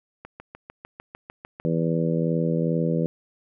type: click train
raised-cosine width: 0.5 ms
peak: -23 dBFS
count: 10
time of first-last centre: 0.25-1.599 s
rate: 6.67 Hz
type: harmonic tone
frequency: 82.41 Hz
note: E2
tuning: in tune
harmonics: 2 / 3 / 4 / 5 / 6 / 7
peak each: -23 / -29 / -30 / -32 / -28 / -34 dBFS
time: 1.65-3.06 s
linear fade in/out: 0 ms
effects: none